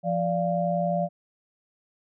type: tone cluster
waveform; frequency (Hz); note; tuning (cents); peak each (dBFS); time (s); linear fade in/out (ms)
sine; 173.5 / 584 / 695; F3 / D5 / F5; -11 / -10 / -9; -27; 0.03-1.09; 50
effects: none